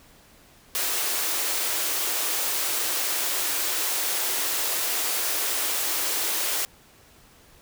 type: high-pass noise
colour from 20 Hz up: white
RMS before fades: -26 dBFS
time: 0.75-6.65 s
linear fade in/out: 0 ms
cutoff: 290 Hz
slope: 96 dB/octave
effects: pink hiss -54 dBFS RMS until 7.61 s